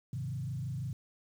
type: tone with frequency modulation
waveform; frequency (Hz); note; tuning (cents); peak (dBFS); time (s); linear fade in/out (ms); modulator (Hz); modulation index
sine; 130.5; C3; -4; -34; 0.13-0.93; 2; 26; 1.1
effects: 10-bit